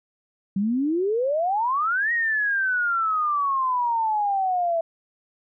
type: exponential two-way sweep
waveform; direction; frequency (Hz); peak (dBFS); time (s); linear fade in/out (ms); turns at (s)
sine; up then down; 188.6 to 1902 to 656; -20; 0.56-4.81; 5; 2.12
effects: none